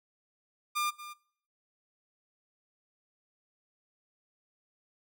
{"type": "tone with echo", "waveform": "sawtooth", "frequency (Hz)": 1201, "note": "D6", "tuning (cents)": 38, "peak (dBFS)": -25, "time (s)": [0.75, 0.91], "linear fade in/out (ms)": 20, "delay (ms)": 230, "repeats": 1, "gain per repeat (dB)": -14, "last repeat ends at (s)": 1.14, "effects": ["noise-tail reverb RT60 0.6 s tail -21 dB re dry"]}